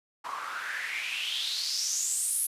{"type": "noise with band-pass filter sweep", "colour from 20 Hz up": "white", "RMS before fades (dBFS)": -32, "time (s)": [0.24, 2.47], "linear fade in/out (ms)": 10, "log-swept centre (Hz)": [1000, 11000], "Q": 5.8, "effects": ["resampled to 32000 Hz"]}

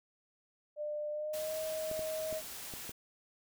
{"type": "tone with pitch glide", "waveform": "sine", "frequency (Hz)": [598, 629.9], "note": ["D5", "D#5"], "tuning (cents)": [31, 21], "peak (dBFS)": -35, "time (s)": [0.76, 2.42], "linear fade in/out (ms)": 50, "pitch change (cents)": 90, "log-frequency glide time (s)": [1.12, 1.55]}
{"type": "noise", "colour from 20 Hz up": "white", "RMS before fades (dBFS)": -45, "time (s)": [1.33, 2.92], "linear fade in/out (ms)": 10}
{"type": "clicks", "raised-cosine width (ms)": 2, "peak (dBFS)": -32, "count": 5, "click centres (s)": [1.914, 1.993, 2.327, 2.738, 2.894]}
{"effects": []}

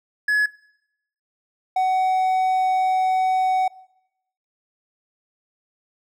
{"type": "tone pair in turn", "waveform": "triangle", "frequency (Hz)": [1694, 749.8], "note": ["G#6", "F#5"], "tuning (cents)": [34, 23], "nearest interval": "octave + major second", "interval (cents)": 1411, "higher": "first", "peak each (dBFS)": -15, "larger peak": "neither", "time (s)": [[0.28, 0.46], [1.76, 3.68]], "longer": "second", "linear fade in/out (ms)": 5, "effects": ["noise-tail reverb RT60 0.8 s tail -21 dB re dry"]}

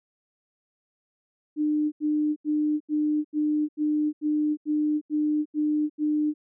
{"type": "tone bursts", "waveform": "sine", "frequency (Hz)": 301.5, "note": "D4", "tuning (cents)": 46, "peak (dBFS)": -21, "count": 11, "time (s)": [1.56, 6.34], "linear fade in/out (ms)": 50, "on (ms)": 360, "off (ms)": 82, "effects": []}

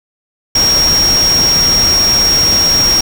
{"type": "tone in noise", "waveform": "sine", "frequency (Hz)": 5588, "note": "F8", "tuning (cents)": 0, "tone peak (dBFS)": -8, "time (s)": [0.55, 3.01], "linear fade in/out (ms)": 5, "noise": "pink", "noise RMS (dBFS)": -18, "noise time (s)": [0.55, 3.01], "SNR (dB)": 7, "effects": []}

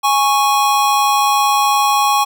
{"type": "tone pair together", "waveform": "square", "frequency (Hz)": [828, 1105.2], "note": ["G#5", "C#6"], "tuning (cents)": [-5, -6], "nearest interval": "perfect fourth", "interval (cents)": 499, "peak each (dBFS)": -15, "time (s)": [0.03, 2.25], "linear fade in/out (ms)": 20, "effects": []}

